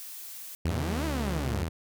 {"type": "noise", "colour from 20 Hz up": "blue", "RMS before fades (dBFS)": -42, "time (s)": [0, 0.55], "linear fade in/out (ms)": 0}
{"type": "tone with pitch glide", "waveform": "sawtooth", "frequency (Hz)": [81.3, 71.19], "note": ["E2", "C#2"], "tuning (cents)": [-23, 47], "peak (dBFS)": -26, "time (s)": [0.65, 1.64], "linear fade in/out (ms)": 5, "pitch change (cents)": -230, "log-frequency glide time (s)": [0.92, 1.1]}
{"type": "exponential two-way sweep", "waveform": "sawtooth", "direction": "up then down", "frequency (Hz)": [75.5, 335.4, 75.5], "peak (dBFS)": -27, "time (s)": [0.65, 1.69], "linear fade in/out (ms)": 5, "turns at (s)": 1.05}
{"effects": []}